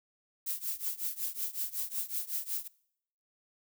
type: noise with tremolo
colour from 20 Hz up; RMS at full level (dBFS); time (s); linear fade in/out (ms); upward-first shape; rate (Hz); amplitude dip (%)
violet; -32; 0.46-2.68; 10; triangle; 5.4; 95
effects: noise-tail reverb RT60 0.7 s tail -23 dB re dry